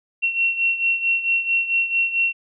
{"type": "beating tone pair", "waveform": "sine", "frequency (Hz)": [2724, 2728.5], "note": ["F7", "F7"], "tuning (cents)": [-44, -41], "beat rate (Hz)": 4.5, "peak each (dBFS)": [-19, -24], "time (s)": [0.22, 2.33], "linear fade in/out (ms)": 20, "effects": []}